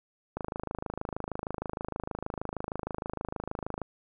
click train, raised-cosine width 1 ms, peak -19 dBFS, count 92, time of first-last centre 0.37-3.817 s, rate 26.4 Hz, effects none

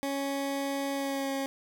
20% pulse tone with pitch glide, 277.2 to 272.3 Hz, C#4 to C#4, 0 to -31 cents, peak -25 dBFS, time 0.03-1.46 s, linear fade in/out 0 ms, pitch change -31 cents, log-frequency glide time 0.93-1.32 s, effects 11-bit

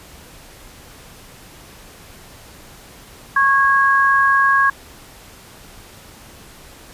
sine tone pair together, 1098 / 1645.1 Hz, C#6 / G#6, -17 / -17 cents, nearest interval perfect fifth, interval 700 cents, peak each -14 dBFS, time 3.36-4.7 s, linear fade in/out 5 ms, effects pink hiss -42 dBFS RMS until 6.93 s + resampled to 32000 Hz

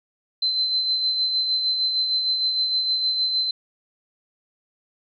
sine tone with tremolo, 4071 Hz, C8, 48 cents flat, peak -18 dBFS, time 0.42-3.51 s, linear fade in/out 5 ms, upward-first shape sine, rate 6.5 Hz, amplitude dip 40%, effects none

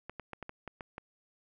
clicks, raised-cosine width 0.5 ms, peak -26 dBFS, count 8, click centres 0.096 / 0.197 / 0.333 / 0.427 / 0.494 / 0.677 / 0.808 / 0.981 s, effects none

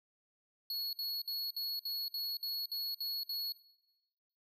square tone bursts, 4353 Hz, C#8, 32 cents flat, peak -36 dBFS, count 10, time 0.7-3.522 s, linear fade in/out 2 ms, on 230 ms, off 58 ms, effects noise-tail reverb RT60 1.0 s tail -18 dB re dry

